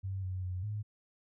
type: tone with pitch steps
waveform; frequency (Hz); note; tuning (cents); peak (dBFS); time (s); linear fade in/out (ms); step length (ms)
sine; 96.1 / 92.8 / 91.3 / 105.2; G2 / F#2 / F#2 / G#2; -34 / +6 / -23 / +23; -34; 0.03-0.83; 20; 200
effects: none